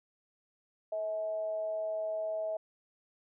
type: tone with amplitude modulation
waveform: sine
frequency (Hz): 643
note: E5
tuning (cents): -43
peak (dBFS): -30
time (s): 0.92-2.57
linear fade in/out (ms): 5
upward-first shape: sine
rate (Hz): 202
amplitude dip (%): 40
effects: none